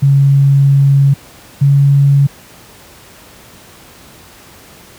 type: tone pair in turn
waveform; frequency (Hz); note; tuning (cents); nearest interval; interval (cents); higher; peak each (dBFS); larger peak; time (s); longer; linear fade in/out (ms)
sine; 138.8 / 140.17; C#3 / C#3; +3 / +20; unison; 17; second; -5; neither; 0.02-1.14 / 1.61-2.27; first; 10
effects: pink hiss -39 dBFS RMS until 4.98 s + high-pass 60 Hz 12 dB/octave